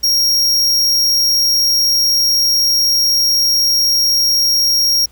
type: tone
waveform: 45% pulse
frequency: 5588 Hz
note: F8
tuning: in tune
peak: -11 dBFS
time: 0.03-5.06 s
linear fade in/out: 10 ms
effects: added 60 Hz sine -44 dBFS peak until 5.11 s + pink hiss -51 dBFS RMS until 5.11 s